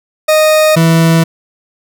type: tone pair in turn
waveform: 40% pulse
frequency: 620 / 164.22 Hz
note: D#5 / E3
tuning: -6 / -6 cents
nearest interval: octave + major seventh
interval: 2300 cents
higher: first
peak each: -5 dBFS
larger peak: neither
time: 0.28-0.76 / 0.76-1.24 s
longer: neither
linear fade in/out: 10 ms
effects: none